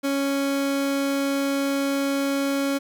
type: tone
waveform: 30% pulse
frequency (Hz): 277.2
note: C#4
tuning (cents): 0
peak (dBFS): -19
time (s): 0.03-2.79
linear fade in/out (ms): 20
effects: none